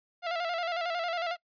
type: tone with vibrato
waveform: sawtooth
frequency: 684 Hz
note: F5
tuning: 36 cents flat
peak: -26 dBFS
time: 0.22-1.37 s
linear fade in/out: 50 ms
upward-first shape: square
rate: 11 Hz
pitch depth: 57 cents each way
effects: noise-tail reverb RT60 0.1 s tail -24 dB re dry + resampled to 11025 Hz